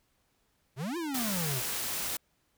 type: exponential two-way sweep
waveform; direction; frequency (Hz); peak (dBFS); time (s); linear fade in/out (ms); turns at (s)
square; up then down; 118 to 357.2 to 118; -33; 0.76-1.62; 50; 0.97
type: noise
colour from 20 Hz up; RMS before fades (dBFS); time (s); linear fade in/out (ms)
white; -34; 1.14-2.17; 5
effects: pink hiss -73 dBFS RMS until 2.57 s